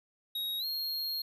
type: tone with pitch glide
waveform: square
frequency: 3788 to 4252 Hz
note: A#7 to C8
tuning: +27 to +27 cents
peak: -33 dBFS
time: 0.35-1.22 s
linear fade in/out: 5 ms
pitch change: +200 cents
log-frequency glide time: 0.59-0.65 s
effects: none